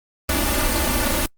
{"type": "noise with comb filter", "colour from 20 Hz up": "pink", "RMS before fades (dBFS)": -20, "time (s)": [0.29, 1.26], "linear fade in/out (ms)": 2, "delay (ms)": 3.4, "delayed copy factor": 0.9, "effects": ["noise-tail reverb RT60 0.1 s tail -26 dB re dry", "Opus 32 kbps"]}